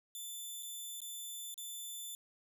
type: tone with dropouts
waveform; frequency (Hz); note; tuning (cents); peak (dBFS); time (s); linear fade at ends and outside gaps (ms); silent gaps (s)
10% pulse; 3520; A7; 0; -35; 0.15-2.15; 1; 0.626-0.63 / 1.004-1.017 / 1.542-1.578
effects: none